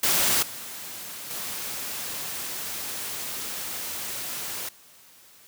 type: noise with level steps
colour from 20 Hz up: white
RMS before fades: -22 / -38 / -33 dBFS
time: 0.03-4.69 s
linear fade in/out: 5 ms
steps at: 0.42 / 1.3 s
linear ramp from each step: 10 ms
effects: white hiss -53 dBFS RMS until 5.47 s + high-pass 80 Hz 12 dB/octave